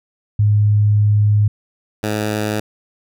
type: tone pair in turn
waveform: sine / 10% pulse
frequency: 104.5 / 106.45 Hz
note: G#2 / G#2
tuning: +11 / +43 cents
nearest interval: unison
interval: 32 cents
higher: second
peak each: -10 dBFS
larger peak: neither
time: 0.39-1.48 / 2.03-2.6 s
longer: first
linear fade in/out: 5 ms
effects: none